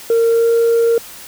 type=tone with pitch glide; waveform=sine; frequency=460 to 463.2 Hz; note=A#4 to A#4; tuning=-23 to -11 cents; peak=-8 dBFS; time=0.1-0.98 s; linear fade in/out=2 ms; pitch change=+12 cents; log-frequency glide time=0.31-0.5 s; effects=tanh soft clip ceiling -8 dBFS + white hiss -35 dBFS RMS until 1.27 s